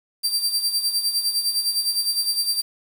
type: tone with tremolo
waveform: sawtooth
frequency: 4699 Hz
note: D8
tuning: in tune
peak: -15 dBFS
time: 0.23-2.62 s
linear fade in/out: 20 ms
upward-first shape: sine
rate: 9.8 Hz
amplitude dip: 65%
effects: 7-bit